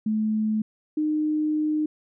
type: tone pair in turn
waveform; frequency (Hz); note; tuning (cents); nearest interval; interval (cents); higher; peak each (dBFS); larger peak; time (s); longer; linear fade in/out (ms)
sine; 216.2 / 305.8; A3 / D#4; -30 / -30; tritone; 600; second; -21; neither; 0.06-0.62 / 0.97-1.86; second; 5
effects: none